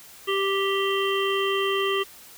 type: harmonic tone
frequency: 392 Hz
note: G4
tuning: in tune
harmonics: 1 / 3 / 5 / 7 / 8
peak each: -24 / -28 / -32 / -32 / -30 dBFS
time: 0.27-2.04 s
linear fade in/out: 20 ms
effects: white hiss -47 dBFS RMS until 2.37 s